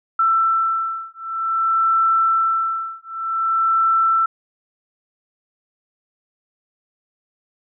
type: beating tone pair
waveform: sine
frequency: 1334 / 1334.53 Hz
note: E6 / E6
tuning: +20 / +21 cents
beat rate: 0.53 Hz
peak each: -19 dBFS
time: 0.19-4.26 s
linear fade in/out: 5 ms
effects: none